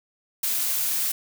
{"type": "noise", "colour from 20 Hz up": "blue", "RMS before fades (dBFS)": -25, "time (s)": [0.43, 1.12], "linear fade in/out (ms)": 5, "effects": []}